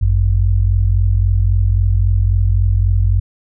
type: tone pair together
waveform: sine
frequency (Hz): 50.98 / 94.7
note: G#1 / F#2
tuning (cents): -31 / +41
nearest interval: major seventh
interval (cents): 1072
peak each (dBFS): -13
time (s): 0.01-3.2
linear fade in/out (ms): 10
effects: none